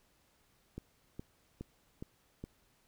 click train, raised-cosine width 3 ms, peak -29 dBFS, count 5, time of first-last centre 0.78-2.44 s, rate 2.41 Hz, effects pink hiss -71 dBFS RMS until 2.87 s

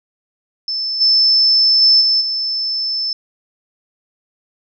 sine tone with level steps, 5274 Hz, E8, in tune, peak -18 / -9 / -7 / -11 / -17 dBFS, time 0.68-3.13 s, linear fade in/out 2 ms, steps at 1 / 1.81 / 2 / 2.2 s, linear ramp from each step 20 ms, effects none

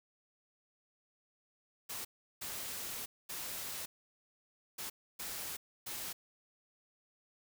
white noise bursts at uneven times, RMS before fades -42 dBFS, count 6, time 1.89-2.05 / 2.41-3.06 / 3.29-3.86 / 4.78-4.9 / 5.19-5.57 / 5.86-6.13 s, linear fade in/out 10 ms, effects none

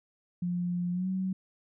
sine tone with pitch glide, 176.5 to 188.08 Hz, F3 to F#3, +19 to +29 cents, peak -28 dBFS, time 0.42-1.33 s, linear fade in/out 5 ms, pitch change +110 cents, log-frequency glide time 0.92-1.08 s, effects none

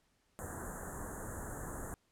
pink band-stop noise, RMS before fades -43 dBFS, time 0.39-1.94 s, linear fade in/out 0 ms, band 1800 to 6700 Hz, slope 96 dB/octave, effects pink hiss -75 dBFS RMS until 2.11 s + low-pass 11000 Hz 12 dB/octave

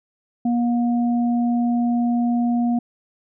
sine tone pair together, 238.8 / 715 Hz, A#3 / F5, +42 / +41 cents, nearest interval octave + perfect fifth, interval 1899 cents, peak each -17 / -28 dBFS, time 0.45-2.79 s, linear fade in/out 5 ms, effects none

